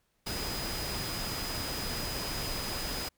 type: tone in noise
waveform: sine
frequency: 4978 Hz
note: D#8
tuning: in tune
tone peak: -39 dBFS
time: 0.26-3.09 s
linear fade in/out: 10 ms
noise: pink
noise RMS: -36 dBFS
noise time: 0.26-3.09 s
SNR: -6 dB
effects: pink hiss -75 dBFS RMS until 3.17 s